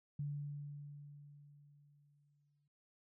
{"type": "tone with exponential decay", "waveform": "sine", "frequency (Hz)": 144.8, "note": "D3", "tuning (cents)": -24, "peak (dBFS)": -37, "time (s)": [0.19, 2.68], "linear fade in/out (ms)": 5, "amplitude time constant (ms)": 540, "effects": []}